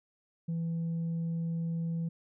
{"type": "tone", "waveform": "sine", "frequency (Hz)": 166.1, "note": "E3", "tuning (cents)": 13, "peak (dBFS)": -28, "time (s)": [0.48, 2.09], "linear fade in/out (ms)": 10, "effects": ["tanh soft clip ceiling -29 dBFS"]}